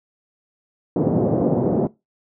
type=band-pass noise; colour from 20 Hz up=pink; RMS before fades=-19 dBFS; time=0.96-1.87 s; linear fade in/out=2 ms; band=140 to 600 Hz; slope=24 dB/octave; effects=noise-tail reverb RT60 0.2 s tail -19 dB re dry